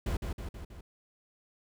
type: noise with echo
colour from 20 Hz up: brown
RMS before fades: -31 dBFS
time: 0.06-0.17 s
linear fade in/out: 5 ms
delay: 160 ms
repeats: 4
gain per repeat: -4 dB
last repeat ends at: 0.81 s
effects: none